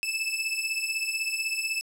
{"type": "beating tone pair", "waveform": "sawtooth", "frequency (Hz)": [2615, 2631], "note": ["E7", "E7"], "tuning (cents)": [-15, -4], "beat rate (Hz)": 16, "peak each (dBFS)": [-27, -27], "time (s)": [0.03, 1.81], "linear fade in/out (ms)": 0, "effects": ["low-pass 12000 Hz 12 dB/octave"]}